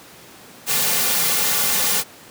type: noise with comb filter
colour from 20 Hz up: white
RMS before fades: -19 dBFS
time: 0.66-2.04 s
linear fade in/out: 50 ms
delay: 3.1 ms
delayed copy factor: -0.85
effects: pink hiss -43 dBFS RMS until 2.3 s + high-pass 150 Hz 12 dB/octave